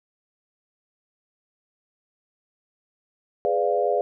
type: chord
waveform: sine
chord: G# diminished seventh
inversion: none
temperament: equal with one note detuned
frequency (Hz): 415.3 / 499 / 587.3 / 698.5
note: G#4 / B4 / D5 / F5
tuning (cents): 0 / +18 / 0 / 0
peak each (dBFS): -25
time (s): 3.45-4.01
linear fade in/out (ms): 0
effects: none